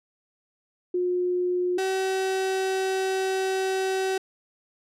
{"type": "tone pair in turn", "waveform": ["sine", "35% pulse"], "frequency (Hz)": [359.2, 380.6], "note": ["F4", "F#4"], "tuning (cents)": [49, 49], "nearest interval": "minor second", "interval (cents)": 100, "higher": "second", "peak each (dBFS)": [-22, -22], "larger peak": "neither", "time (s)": [[0.94, 1.78], [1.78, 4.18]], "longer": "second", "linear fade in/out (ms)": 5, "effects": ["low-pass 10000 Hz 12 dB/octave"]}